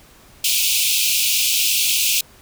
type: high-pass noise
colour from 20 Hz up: pink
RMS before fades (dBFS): -18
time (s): 0.44-2.21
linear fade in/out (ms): 5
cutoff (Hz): 2400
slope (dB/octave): 96
effects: pink hiss -48 dBFS RMS until 2.41 s